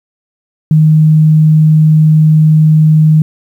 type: tone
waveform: sine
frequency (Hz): 155.56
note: D#3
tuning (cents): 0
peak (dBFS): -3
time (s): 0.71-3.22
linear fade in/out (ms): 2
effects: 7-bit